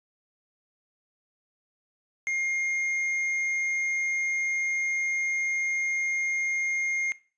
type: tone with hard clipping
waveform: triangle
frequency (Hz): 2127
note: C7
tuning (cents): +28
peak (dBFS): -27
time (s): 2.27-7.12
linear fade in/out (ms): 0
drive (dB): 9
effects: noise-tail reverb RT60 0.4 s tail -20 dB re dry + resampled to 22050 Hz